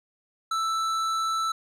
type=tone with hard clipping; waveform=triangle; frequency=1322 Hz; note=E6; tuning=5 cents sharp; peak=-26 dBFS; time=0.51-1.52 s; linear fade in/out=5 ms; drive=15 dB; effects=none